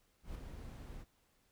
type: noise with ADSR envelope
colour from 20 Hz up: brown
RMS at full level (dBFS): -43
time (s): 0.23-1.05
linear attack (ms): 120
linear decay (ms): 8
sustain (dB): -5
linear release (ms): 40
effects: pink hiss -74 dBFS RMS until 1.51 s